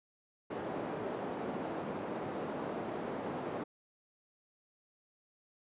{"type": "band-pass noise", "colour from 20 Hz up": "white", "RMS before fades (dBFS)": -39, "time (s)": [0.5, 3.64], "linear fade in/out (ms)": 10, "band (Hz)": [190, 580], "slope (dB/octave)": 12, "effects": ["resampled to 8000 Hz"]}